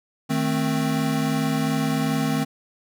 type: chord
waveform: square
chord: A diminished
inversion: second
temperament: equal with one note detuned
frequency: 155.56 / 220 / 262.7 Hz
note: Eb3 / A3 / C4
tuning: 0 / 0 / +7 cents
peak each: -26 / -27 / -25 dBFS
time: 0.29-2.45 s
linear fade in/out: 20 ms
effects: none